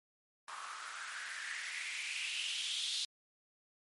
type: noise with band-pass filter sweep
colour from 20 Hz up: blue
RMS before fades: -41 dBFS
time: 0.48-3.05 s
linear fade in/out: 2 ms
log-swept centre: 1100 to 3800 Hz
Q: 5
effects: MP3 48 kbps